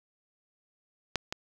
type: clicks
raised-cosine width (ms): 0.2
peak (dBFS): -10 / -16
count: 2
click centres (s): 1.157 / 1.325
effects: 7-bit